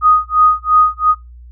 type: tone with tremolo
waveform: sine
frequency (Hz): 1244.5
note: D#6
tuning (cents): 0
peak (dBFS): -5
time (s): 0.01-1.15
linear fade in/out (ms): 50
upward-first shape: sine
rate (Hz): 2.9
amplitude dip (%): 100
effects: noise-tail reverb RT60 0.2 s tail -23 dB re dry + added 60 Hz sine -34 dBFS peak until 1.51 s